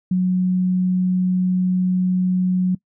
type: tone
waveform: sine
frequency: 183.3 Hz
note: F#3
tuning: 16 cents flat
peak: -15 dBFS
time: 0.11-2.75 s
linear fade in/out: 5 ms
effects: noise-tail reverb RT60 0.1 s tail -22 dB re dry